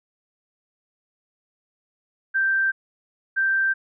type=tone pair in turn; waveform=sine; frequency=1568 / 1568 Hz; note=G6 / G6; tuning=0 / 0 cents; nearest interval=unison; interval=0 cents; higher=neither; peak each=-18 dBFS; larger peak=neither; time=2.34-2.72 / 3.36-3.74 s; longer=neither; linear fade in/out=20 ms; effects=none